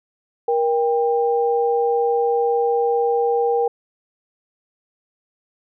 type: tone pair together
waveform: sine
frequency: 472.4 / 794.5 Hz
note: A#4 / G5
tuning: +23 / +23 cents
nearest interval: major sixth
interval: 900 cents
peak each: -17 / -21 dBFS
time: 0.48-3.68 s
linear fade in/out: 5 ms
effects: none